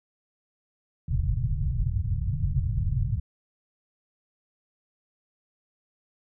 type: low-pass noise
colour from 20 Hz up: white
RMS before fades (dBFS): -26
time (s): 1.08-3.2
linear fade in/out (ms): 5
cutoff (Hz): 140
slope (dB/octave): 48
effects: none